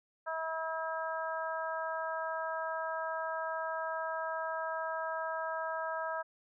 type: harmonic tone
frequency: 322.4 Hz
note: E4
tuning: 38 cents flat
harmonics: 2 / 3 / 4 / 5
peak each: -38 / -39 / -40 / -41 dBFS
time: 0.26-6.23 s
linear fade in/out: 20 ms
effects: none